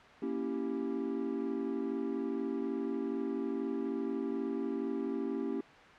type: chord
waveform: triangle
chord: A# diminished seventh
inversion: none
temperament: equal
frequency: 233.1 / 277.2 / 329.6 / 392 Hz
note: A#3 / C#4 / E4 / G4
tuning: 0 / 0 / 0 / 0 cents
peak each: -37 / -35 / -38 / -36 dBFS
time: 0.22-5.61 s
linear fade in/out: 5 ms
effects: white hiss -53 dBFS RMS until 5.98 s + low-pass 2000 Hz 12 dB/octave

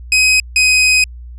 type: tone pair in turn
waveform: sawtooth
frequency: 2524 / 2513 Hz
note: D#7 / D#7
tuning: +24 / +17 cents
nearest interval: unison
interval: 7 cents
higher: first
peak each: -5 dBFS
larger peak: neither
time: 0.12-0.4 / 0.56-1.04 s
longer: second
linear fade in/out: 2 ms
effects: added 60 Hz sine -29 dBFS peak until 1.38 s + resampled to 22050 Hz

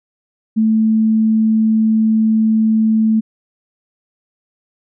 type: tone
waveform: sine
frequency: 220 Hz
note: A3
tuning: in tune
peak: -10 dBFS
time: 0.56-3.21 s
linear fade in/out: 20 ms
effects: none

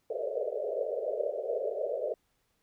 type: band-pass noise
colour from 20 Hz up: white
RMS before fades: -33 dBFS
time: 0.1-2.14 s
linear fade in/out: 2 ms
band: 410 to 640 Hz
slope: 96 dB/octave
effects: pink hiss -75 dBFS RMS until 2.62 s

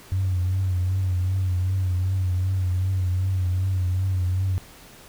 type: tone with vibrato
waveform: sine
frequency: 92.6 Hz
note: F#2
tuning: 2 cents sharp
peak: -19 dBFS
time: 0.12-4.58 s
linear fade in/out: 0 ms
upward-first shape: triangle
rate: 2.6 Hz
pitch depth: 63 cents each way
effects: tanh soft clip ceiling -16 dBFS + pink hiss -47 dBFS RMS until 5.08 s

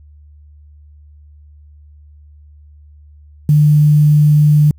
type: tone with quantisation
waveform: sine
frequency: 149.4 Hz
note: D3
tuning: 30 cents sharp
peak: -6 dBFS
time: 3.49-4.71 s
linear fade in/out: 2 ms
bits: 6
effects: added 74 Hz sine -39 dBFS peak until 4.78 s

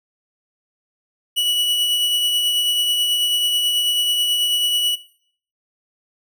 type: tone with tremolo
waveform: 45% pulse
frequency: 2939 Hz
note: F#7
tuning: 12 cents flat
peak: -15 dBFS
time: 1.36-4.96 s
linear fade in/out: 20 ms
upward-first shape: triangle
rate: 9.2 Hz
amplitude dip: 35%
effects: noise-tail reverb RT60 0.6 s tail -18 dB re dry

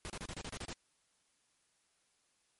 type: noise bursts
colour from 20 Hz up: pink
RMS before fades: -43 dBFS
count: 9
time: 0.05-0.73 s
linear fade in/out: 0 ms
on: 48 ms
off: 31 ms
effects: white hiss -75 dBFS RMS until 2.59 s + MP3 48 kbps

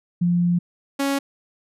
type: tone pair in turn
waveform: sine / sawtooth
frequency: 174.61 / 277.2 Hz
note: F3 / C#4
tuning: 0 / 0 cents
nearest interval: minor sixth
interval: 800 cents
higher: second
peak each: -16 dBFS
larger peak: neither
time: 0.21-0.59 / 0.99-1.19 s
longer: first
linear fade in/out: 10 ms
effects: resampled to 32000 Hz

